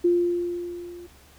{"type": "tone with level ramp", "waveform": "sine", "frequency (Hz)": 349.2, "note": "F4", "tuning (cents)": 0, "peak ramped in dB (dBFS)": [-15, -39], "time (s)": [0.04, 1.07], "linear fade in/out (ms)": 10, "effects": ["added 69 Hz sine -54 dBFS peak until 1.38 s", "pink hiss -54 dBFS RMS until 1.38 s"]}